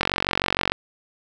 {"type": "click train", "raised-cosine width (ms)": 0.3, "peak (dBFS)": -3, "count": 34, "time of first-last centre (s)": [0.01, 0.72], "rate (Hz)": 46.5, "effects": ["7-bit"]}